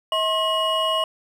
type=tone cluster; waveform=triangle; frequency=641 / 1069 / 2901 Hz; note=E5 / C6 / F#7; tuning=-49 / +37 / -35 cents; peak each=-22 dBFS; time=0.12-1.04 s; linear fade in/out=2 ms; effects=none